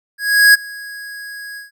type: tone with ADSR envelope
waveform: square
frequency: 1656 Hz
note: G#6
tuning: 5 cents flat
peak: -5 dBFS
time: 0.18-1.71 s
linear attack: 360 ms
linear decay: 18 ms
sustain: -24 dB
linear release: 140 ms
effects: none

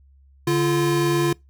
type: tone pair together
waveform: square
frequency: 144.4 / 344.2 Hz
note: D3 / F4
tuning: -29 / -25 cents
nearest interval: octave + minor third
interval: 1504 cents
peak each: -23 / -20 dBFS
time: 0.47-1.33 s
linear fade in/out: 5 ms
effects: noise-tail reverb RT60 0.2 s tail -25 dB re dry + added 68 Hz sine -50 dBFS peak until 1.49 s

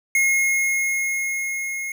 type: tone with level ramp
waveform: square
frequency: 2156 Hz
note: C#7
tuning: 49 cents flat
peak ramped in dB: -16 to -27 dBFS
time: 0.15-1.92 s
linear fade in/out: 2 ms
effects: none

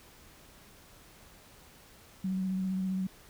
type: tone with vibrato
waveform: sine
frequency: 188.3 Hz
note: F#3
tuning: 31 cents sharp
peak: -29 dBFS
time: 2.24-3.07 s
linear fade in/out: 5 ms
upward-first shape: sine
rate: 15 Hz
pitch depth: 21 cents each way
effects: pink hiss -56 dBFS RMS until 3.29 s

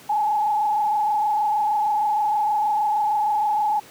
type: tone with frequency modulation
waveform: sine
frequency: 844 Hz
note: G#5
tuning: 28 cents sharp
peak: -18 dBFS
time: 0.09-3.8 s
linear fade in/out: 10 ms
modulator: 26.4 Hz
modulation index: 1
effects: pink hiss -46 dBFS RMS until 3.9 s + high-pass 150 Hz 12 dB/octave

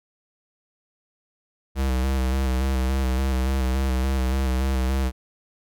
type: tone with vibrato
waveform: square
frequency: 65.41 Hz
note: C2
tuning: in tune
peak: -21 dBFS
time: 1.75-5.12 s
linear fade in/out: 50 ms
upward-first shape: square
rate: 3.5 Hz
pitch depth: 34 cents each way
effects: none

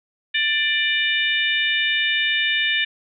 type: harmonic tone with a mistuned harmonic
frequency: 590 Hz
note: D5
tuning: 8 cents sharp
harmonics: 3 / 4 / 5 / 6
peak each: -22 / -23 / -24 / -25 dBFS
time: 0.34-2.85 s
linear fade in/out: 10 ms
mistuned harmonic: 6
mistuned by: +42 cents
effects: none

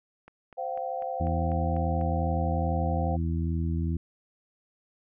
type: click train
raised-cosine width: 0.5 ms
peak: -33 dBFS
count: 8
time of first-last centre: 0.28-2.013 s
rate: 4.04 Hz
type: chord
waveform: sine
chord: C suspended fourth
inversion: none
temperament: equal with one note detuned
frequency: 523.3 / 698.5 / 770.1 Hz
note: C5 / F5 / G5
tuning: 0 / 0 / -31 cents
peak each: -34 dBFS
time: 0.57-3.17 s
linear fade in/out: 20 ms
type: harmonic tone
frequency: 82.41 Hz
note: E2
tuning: in tune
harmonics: 1 / 2 / 3 / 4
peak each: -27 / -31 / -36 / -38 dBFS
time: 1.2-3.97 s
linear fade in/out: 5 ms
effects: none

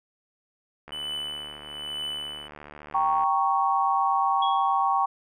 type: click train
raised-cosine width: 0.5 ms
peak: -27 dBFS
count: 176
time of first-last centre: 0.88-3.235 s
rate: 74.3 Hz
type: tone with tremolo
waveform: triangle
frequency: 2996 Hz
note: F#7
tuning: 21 cents sharp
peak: -27 dBFS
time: 0.92-2.48 s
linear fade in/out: 5 ms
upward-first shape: triangle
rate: 1.1 Hz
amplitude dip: 85%
type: chord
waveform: sine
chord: G diminished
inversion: none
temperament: equal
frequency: 784 / 932.3 / 1108.7 Hz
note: G5 / Bb5 / Db6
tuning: 0 / 0 / 0 cents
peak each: -24 / -27 / -24 dBFS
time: 2.94-5.06 s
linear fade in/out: 10 ms
type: tone with exponential decay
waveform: sine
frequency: 3322 Hz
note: G#7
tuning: in tune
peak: -28 dBFS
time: 4.42-4.86 s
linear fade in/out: 5 ms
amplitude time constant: 94 ms
effects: none

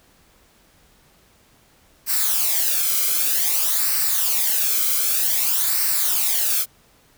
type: noise with flanger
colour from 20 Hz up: blue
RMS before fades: -20 dBFS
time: 2.06-6.66 s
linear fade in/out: 50 ms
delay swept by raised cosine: 0.29 to 1.12 ms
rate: 0.53 Hz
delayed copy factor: -0.65
effects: pink hiss -56 dBFS RMS until 7.17 s

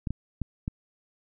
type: clicks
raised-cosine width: 5 ms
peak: -17 dBFS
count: 4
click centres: 0.072 / 0.106 / 0.417 / 0.679 s
effects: none

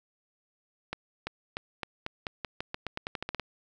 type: accelerating click train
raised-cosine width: 0.3 ms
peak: -17 dBFS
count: 17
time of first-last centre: 0.93-3.397 s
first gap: 340 ms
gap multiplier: 0.88
effects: none

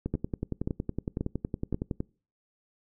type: two click trains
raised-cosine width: 3 ms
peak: -17 / -16 dBFS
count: 22 / 4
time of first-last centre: 0.06-2.004 / 0.14-1.744 s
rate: 10.8 / 1.87 Hz
effects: noise-tail reverb RT60 0.4 s tail -25 dB re dry

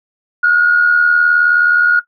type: tone with amplitude modulation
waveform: sine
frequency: 1438 Hz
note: F#6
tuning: 50 cents flat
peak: -4 dBFS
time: 0.43-2 s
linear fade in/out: 10 ms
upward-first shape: sine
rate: 79.2 Hz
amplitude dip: 55%
effects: noise-tail reverb RT60 0.1 s tail -18 dB re dry + tanh soft clip ceiling 0 dBFS

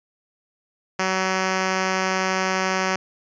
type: tone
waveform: 5% pulse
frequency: 188.3 Hz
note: F#3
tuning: 31 cents sharp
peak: -9 dBFS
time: 0.99-2.96 s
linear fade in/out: 5 ms
effects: resampled to 16000 Hz

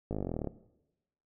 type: slowing click train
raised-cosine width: 2 ms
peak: -21 dBFS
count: 17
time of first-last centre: 0.11-0.473 s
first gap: 18 ms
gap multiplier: 1.03
effects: noise-tail reverb RT60 0.9 s tail -17 dB re dry

